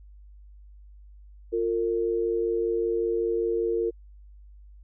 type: tone pair together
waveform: sine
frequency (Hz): 350.6 / 455.8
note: F4 / A#4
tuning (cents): +7 / -39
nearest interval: perfect fourth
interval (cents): 454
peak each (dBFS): -27 / -25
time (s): 1.52-3.91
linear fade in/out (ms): 20
effects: added 50 Hz sine -46 dBFS peak until 4.83 s